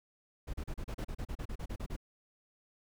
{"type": "noise bursts", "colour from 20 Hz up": "brown", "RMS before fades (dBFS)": -38, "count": 15, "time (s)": [0.47, 1.965], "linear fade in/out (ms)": 10, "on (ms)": 67, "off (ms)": 35, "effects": []}